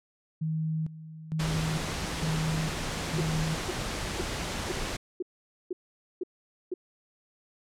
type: tone with tremolo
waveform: sine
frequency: 158.3 Hz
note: D#3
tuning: 30 cents sharp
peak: -27 dBFS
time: 0.41-3.55 s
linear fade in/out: 10 ms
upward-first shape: square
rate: 1.1 Hz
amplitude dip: 80%
type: noise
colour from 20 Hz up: pink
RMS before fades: -33 dBFS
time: 1.39-4.97 s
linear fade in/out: 10 ms
type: tone bursts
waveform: sine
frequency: 362.6 Hz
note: F#4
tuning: 35 cents flat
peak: -28 dBFS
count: 8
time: 3.18-6.74 s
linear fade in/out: 5 ms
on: 25 ms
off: 480 ms
effects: low-pass 8000 Hz 12 dB/octave